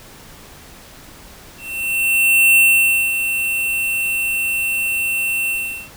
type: tone with ADSR envelope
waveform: square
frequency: 2700 Hz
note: E7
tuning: 41 cents sharp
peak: -9 dBFS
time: 1.57-5.9 s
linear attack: 1000 ms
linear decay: 550 ms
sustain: -9 dB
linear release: 410 ms
effects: pink hiss -41 dBFS RMS until 5.96 s